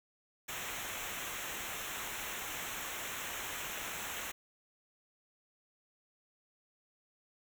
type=noise with comb filter; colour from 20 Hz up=pink; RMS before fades=-41 dBFS; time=0.48-4.32 s; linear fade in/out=10 ms; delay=0.21 ms; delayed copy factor=-0.8; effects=none